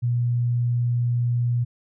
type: tone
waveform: sine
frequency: 120.6 Hz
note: B2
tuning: 41 cents flat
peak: -19 dBFS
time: 0.02-1.65 s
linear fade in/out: 20 ms
effects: none